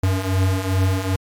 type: beating tone pair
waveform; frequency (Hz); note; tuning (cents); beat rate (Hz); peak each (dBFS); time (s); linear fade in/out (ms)
square; 92.8 / 95.3; F#2 / G2; +6 / -48; 2.5; -23 / -19; 0.03-1.16; 5
effects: MP3 96 kbps